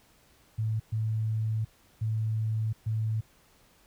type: tone bursts at uneven times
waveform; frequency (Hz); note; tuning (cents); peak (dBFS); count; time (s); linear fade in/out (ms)
sine; 110; A2; 0; -26; 4; 0.58-0.8 / 0.92-1.65 / 2.01-2.73 / 2.86-3.21; 10
effects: pink hiss -62 dBFS RMS until 3.86 s